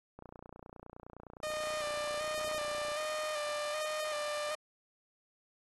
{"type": "click train", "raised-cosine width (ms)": 1, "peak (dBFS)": -34, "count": 82, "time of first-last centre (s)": [0.19, 2.917], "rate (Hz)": 29.7}
{"type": "tone with vibrato", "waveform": "sawtooth", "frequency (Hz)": 604, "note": "D5", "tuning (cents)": 48, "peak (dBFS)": -31, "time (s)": [1.43, 4.55], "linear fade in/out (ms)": 2, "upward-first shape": "square", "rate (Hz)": 1.3, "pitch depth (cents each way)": 27}
{"effects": ["AAC 32 kbps"]}